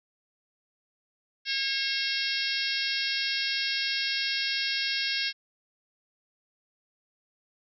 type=harmonic tone; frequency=543 Hz; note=C#5; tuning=36 cents flat; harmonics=3 / 4 / 5 / 6 / 7 / 8 / 9 / 10; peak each=-35 / -35 / -35 / -35 / -35 / -35 / -35 / -35 dBFS; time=1.45-5.33 s; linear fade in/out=50 ms; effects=none